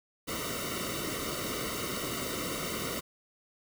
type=noise with comb filter; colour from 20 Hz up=pink; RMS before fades=-35 dBFS; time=0.27-3.01 s; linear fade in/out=20 ms; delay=1.2 ms; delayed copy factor=-1; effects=none